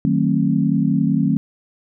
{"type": "chord", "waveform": "sine", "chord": "D# diminished seventh", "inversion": "none", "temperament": "just", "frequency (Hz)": [155.56, 186.68, 224, 268.8], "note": ["D#3", "F#3", "A3", "C4"], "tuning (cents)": [0, 16, 31, 47], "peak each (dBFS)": -20, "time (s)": [0.05, 1.37], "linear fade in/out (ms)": 0, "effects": []}